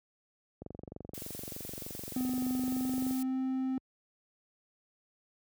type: click train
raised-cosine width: 2 ms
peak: -29 dBFS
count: 59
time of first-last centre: 0.62-3.109 s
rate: 23.3 Hz
type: noise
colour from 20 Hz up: blue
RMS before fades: -44 dBFS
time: 1.14-3.23 s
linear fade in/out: 5 ms
type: tone with pitch glide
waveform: triangle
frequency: 253.5 to 261.4 Hz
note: B3 to C4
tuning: +45 to -1 cents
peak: -28 dBFS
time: 2.16-3.78 s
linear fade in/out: 2 ms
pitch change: +54 cents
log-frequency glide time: 2.5-3.38 s
effects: high-pass 60 Hz 12 dB/octave